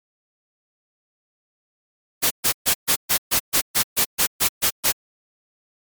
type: noise bursts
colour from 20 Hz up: white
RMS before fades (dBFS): -18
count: 13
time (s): 2.22-4.924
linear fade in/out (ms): 20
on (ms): 88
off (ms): 130
effects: MP3 96 kbps